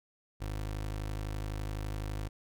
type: tone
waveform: 25% pulse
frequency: 51.91 Hz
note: G#1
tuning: in tune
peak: -31 dBFS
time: 0.4-2.29 s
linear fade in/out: 20 ms
effects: none